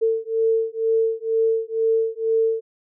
sine beating tone pair, 448 / 450.1 Hz, A4 / A4, +31 / +39 cents, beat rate 2.1 Hz, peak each -21 dBFS, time 0.01-2.61 s, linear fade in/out 20 ms, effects none

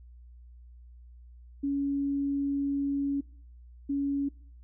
sine tone pair in turn, 280.3 / 280.3 Hz, C#4 / C#4, +19 / +19 cents, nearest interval unison, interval 0 cents, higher neither, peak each -26 dBFS, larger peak neither, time 1.63-3.21 / 3.89-4.29 s, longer first, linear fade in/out 10 ms, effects noise-tail reverb RT60 0.5 s tail -22 dB re dry + added 60 Hz sine -48 dBFS peak until 4.63 s

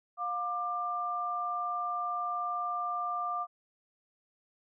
sine tone pair together, 710 / 1188.9 Hz, F5 / D6, +28 / +21 cents, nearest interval major sixth, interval 893 cents, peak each -36 / -32 dBFS, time 0.17-3.47 s, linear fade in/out 50 ms, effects none

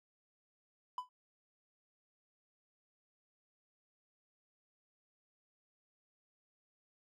triangle tone with exponential decay, 1000 Hz, B5, 21 cents sharp, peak -31 dBFS, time 0.98-1.09 s, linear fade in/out 2 ms, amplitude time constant 23 ms, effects none

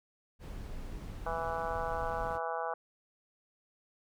brown noise, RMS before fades -42 dBFS, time 0.39-2.4 s, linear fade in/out 50 ms
harmonic tone, 164.81 Hz, E3, in tune, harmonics 3 / 4 / 5 / 6 / 7 / 8 / 9, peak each -40 / -39 / -38 / -42 / -41 / -45 / -44 dBFS, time 1.26-2.74 s, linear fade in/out 2 ms
effects none

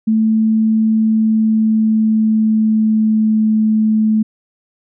sine tone with pitch glide, 220 to 217.2 Hz, A3 to A3, 0 to -22 cents, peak -10 dBFS, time 0.07-4.23 s, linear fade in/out 10 ms, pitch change -22 cents, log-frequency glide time 0.97-3.48 s, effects none

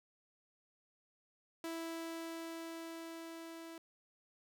sawtooth tone with level ramp, 329.6 Hz, E4, in tune, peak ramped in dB -36 to -44 dBFS, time 1.64-3.78 s, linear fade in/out 2 ms, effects none

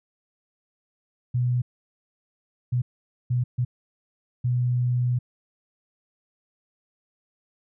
sine tone bursts at uneven times, 123.47 Hz, B2, in tune, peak -20 dBFS, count 5, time 1.34-1.62 / 2.72-2.82 / 3.3-3.44 / 3.58-3.65 / 4.44-5.19 s, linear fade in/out 10 ms, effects none

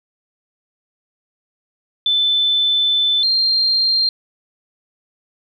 sine tone pair in turn, 3520 / 4186 Hz, A7 / C8, 0 / 0 cents, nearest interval minor third, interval 300 cents, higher second, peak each -13 dBFS, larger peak neither, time 2.06-3.23 / 3.23-4.09 s, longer first, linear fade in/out 2 ms, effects 9-bit

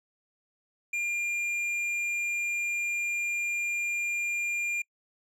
sine tone with tanh clipping, 2400 Hz, D7, 37 cents sharp, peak -29 dBFS, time 0.93-4.82 s, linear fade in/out 5 ms, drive 7 dB, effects noise-tail reverb RT60 0.1 s tail -26 dB re dry

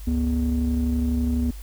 triangle ring-modulated tone, 86 Hz, F2, 26 cents flat, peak -15 dBFS, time 0.07-1.51 s, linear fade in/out 5 ms, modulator 156 Hz, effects added 50 Hz sine -34 dBFS peak until 1.62 s + white hiss -49 dBFS RMS until 1.62 s

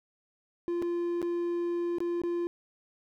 triangle tone with dropouts, 345.8 Hz, F4, 17 cents flat, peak -26 dBFS, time 0.68-2.47 s, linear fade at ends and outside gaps 0 ms, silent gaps 0.819-0.824 / 1.217-1.227 / 1.984-2.004 / 2.217-2.236 s, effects none

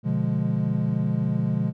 triangle chord, B diminished seventh, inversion none, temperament equal, 123.47 / 146.83 / 174.61 / 207.7 Hz, B2 / D3 / F3 / Ab3, 0 / 0 / 0 / 0 cents, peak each -25 dBFS, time 0.03-1.73 s, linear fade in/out 50 ms, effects none

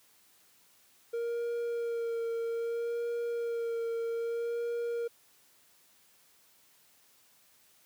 triangle tone with vibrato, 466.2 Hz, A#4, in tune, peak -29 dBFS, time 1.13-5.08 s, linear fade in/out 10 ms, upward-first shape sine, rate 0.62 Hz, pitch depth 20 cents each way, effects white hiss -64 dBFS RMS until 7.85 s + high-pass 80 Hz 12 dB/octave

